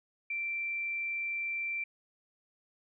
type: tone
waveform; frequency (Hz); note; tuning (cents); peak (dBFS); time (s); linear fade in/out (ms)
sine; 2349; D7; 0; -32; 0.3-1.84; 5
effects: none